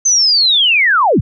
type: linear sweep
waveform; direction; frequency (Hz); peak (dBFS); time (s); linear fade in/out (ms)
sine; down; 6272 to 51.91; -8; 0.05-1.21; 10
effects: none